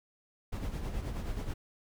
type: noise with tremolo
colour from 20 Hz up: brown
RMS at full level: -34 dBFS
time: 0.52-1.54 s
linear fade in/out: 10 ms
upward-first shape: sine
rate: 9.4 Hz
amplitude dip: 50%
effects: none